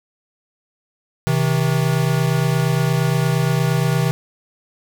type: tone pair together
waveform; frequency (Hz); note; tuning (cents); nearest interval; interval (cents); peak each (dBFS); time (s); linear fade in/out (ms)
square; 130.91 / 159.5; C3 / D#3; +1 / +43; minor third; 342; -19; 1.27-4.11; 0
effects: none